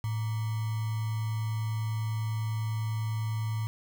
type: tone with sample-and-hold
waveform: sine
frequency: 110 Hz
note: A2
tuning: in tune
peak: -28 dBFS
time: 0.04-3.67 s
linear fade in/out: 0 ms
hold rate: 1050 Hz
effects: none